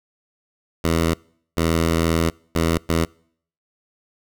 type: tone bursts at uneven times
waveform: 10% pulse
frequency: 82.41 Hz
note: E2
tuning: in tune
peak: -9 dBFS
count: 4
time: 0.84-1.14 / 1.57-2.3 / 2.55-2.78 / 2.89-3.05 s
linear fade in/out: 5 ms
effects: noise-tail reverb RT60 0.6 s tail -26 dB re dry